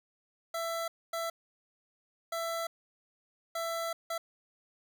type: tone bursts at uneven times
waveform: 25% pulse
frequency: 666 Hz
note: E5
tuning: 18 cents sharp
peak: -29 dBFS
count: 5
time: 0.54-0.88 / 1.13-1.3 / 2.32-2.67 / 3.55-3.93 / 4.1-4.18 s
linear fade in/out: 5 ms
effects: none